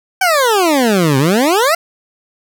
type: exponential two-way sweep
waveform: 20% pulse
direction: down then up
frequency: 781 to 128.8 to 702 Hz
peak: -5 dBFS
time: 0.21-1.75 s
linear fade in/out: 5 ms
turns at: 1.18 s
effects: none